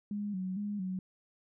sine tone with vibrato, 195.8 Hz, G3, 2 cents flat, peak -33 dBFS, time 0.11-0.99 s, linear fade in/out 2 ms, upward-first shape square, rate 2.2 Hz, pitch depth 87 cents each way, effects none

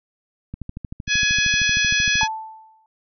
click train, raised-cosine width 5 ms, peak -18 dBFS, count 23, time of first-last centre 0.54-2.232 s, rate 13 Hz
harmonic tone, 840 Hz, G#5, 19 cents sharp, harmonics 2 / 3 / 4 / 5 / 6 / 7, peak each -21 / -21 / -24 / -29 / -29 / -27 dBFS, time 1.07-2.28 s, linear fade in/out 50 ms
sine tone with exponential decay, 880 Hz, A5, in tune, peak -18 dBFS, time 2.21-2.86 s, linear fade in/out 1 ms, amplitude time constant 140 ms
effects none

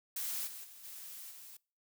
blue noise with level steps, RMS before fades -38 / -47 / -54 / -48 / -52 dBFS, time 0.16-1.57 s, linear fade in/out 5 ms, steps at 0.46 / 0.63 / 0.83 / 1.3 s, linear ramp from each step 20 ms, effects noise-tail reverb RT60 0.4 s tail -25 dB re dry

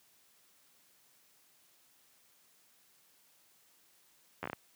slowing click train, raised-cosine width 0.5 ms, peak -22 dBFS, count 6, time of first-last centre 4.43-4.531 s, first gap 11 ms, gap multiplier 1.31, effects white hiss -67 dBFS RMS until 4.75 s + high-pass 100 Hz 12 dB/octave

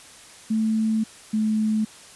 sine tone pair in turn, 220 / 216.6 Hz, A3 / A3, 0 / -27 cents, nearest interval unison, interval 27 cents, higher first, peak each -19 dBFS, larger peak neither, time 0.5-1.04 / 1.33-1.85 s, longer first, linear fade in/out 10 ms, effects white hiss -46 dBFS RMS until 2.15 s + resampled to 24000 Hz

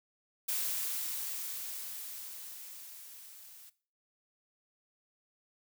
blue noise with level ramp, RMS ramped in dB -33 to -54 dBFS, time 0.48-3.7 s, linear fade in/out 10 ms, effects noise-tail reverb RT60 0.4 s tail -18 dB re dry

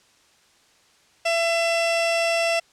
sawtooth tone pair together, 671 / 1342 Hz, E5 / E6, +31 / +31 cents, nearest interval octave, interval 1200 cents, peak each -16 / -19 dBFS, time 1.25-2.6 s, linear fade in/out 10 ms, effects white hiss -58 dBFS RMS until 2.72 s + low-pass 7000 Hz 12 dB/octave

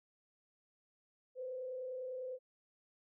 sine tone with frequency modulation, 511 Hz, C5, 41 cents flat, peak -40 dBFS, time 1.35-2.39 s, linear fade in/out 50 ms, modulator 30 Hz, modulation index 0.47, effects none

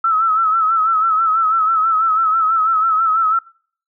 sine tone with vibrato, 1307 Hz, E6, 15 cents flat, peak -12 dBFS, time 0.04-3.39 s, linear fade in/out 5 ms, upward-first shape sine, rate 6.1 Hz, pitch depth 59 cents each way, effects noise-tail reverb RT60 0.5 s tail -24 dB re dry

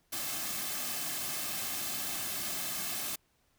white noise with comb filter, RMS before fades -36 dBFS, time 0.12-3.16 s, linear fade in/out 10 ms, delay 2.1 ms, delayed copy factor -0.6, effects pink hiss -72 dBFS RMS until 3.58 s

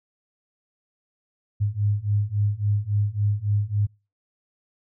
sine beating tone pair, 101.4 / 105 Hz, G#2 / G#2, -41 / +19 cents, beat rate 3.6 Hz, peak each -24 / -23 dBFS, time 1.6-3.87 s, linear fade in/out 20 ms, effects noise-tail reverb RT60 0.3 s tail -26 dB re dry

